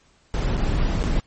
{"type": "noise with dropouts", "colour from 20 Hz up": "brown", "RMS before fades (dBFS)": -21, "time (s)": [0.34, 1.2], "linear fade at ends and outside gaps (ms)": 0, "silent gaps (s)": [[0.57, 0.577], [1.029, 1.039]], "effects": ["pink hiss -59 dBFS RMS until 1.26 s", "MP3 32 kbps"]}